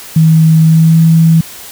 sine tone with pitch glide, 160 to 162.98 Hz, D#3 to E3, +49 to -19 cents, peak -3 dBFS, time 0.16-1.41 s, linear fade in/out 5 ms, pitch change +32 cents, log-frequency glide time 0.62-0.98 s, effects white hiss -30 dBFS RMS until 1.71 s

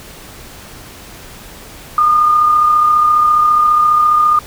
sine tone with amplitude modulation, 1218 Hz, D#6, 37 cents flat, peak -6 dBFS, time 1.98-4.39 s, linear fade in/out 2 ms, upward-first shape sine, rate 34.7 Hz, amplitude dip 35%, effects pink hiss -35 dBFS RMS until 4.46 s

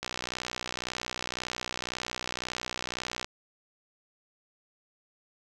click train, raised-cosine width 0.2 ms, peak -15 dBFS, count 200, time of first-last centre 0.03-3.245 s, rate 61.9 Hz, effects none

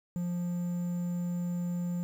triangle tone with quantisation, 175.3 Hz, F3, 7 cents sharp, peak -28 dBFS, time 0.16-2.03 s, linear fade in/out 0 ms, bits 9, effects none

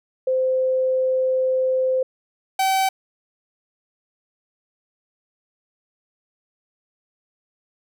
sine / 45% pulse tone pair in turn, 518 / 767.2 Hz, C5 / G5, -17 / -37 cents, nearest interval perfect fifth, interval 680 cents, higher second, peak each -17 dBFS, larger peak neither, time 0.27-2.03 / 2.59-2.89 s, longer first, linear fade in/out 5 ms, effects none

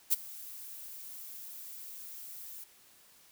violet noise with ADSR envelope, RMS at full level -24 dBFS, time 0.1-2.64 s, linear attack 30 ms, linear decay 20 ms, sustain -22 dB, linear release 6 ms, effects white hiss -61 dBFS RMS until 3.31 s

